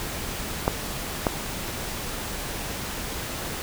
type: clicks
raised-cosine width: 1 ms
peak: -5 dBFS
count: 2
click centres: 0.679 / 1.268 s
effects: pink hiss -32 dBFS RMS until 3.62 s